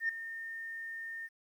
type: tone with ADSR envelope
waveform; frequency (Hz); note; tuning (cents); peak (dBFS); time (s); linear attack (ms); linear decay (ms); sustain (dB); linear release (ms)
sine; 1821; A#6; -41; -26; 0-1.29; 90; 4; -13; 39
effects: tanh soft clip ceiling -23 dBFS + 11-bit